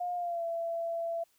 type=tone with pitch glide; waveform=sine; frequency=711 to 671.1 Hz; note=F5 to E5; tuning=+31 to +31 cents; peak=-31 dBFS; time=0-1.24 s; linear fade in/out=10 ms; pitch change=-100 cents; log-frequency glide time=0.15-0.44 s; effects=white hiss -70 dBFS RMS until 1.38 s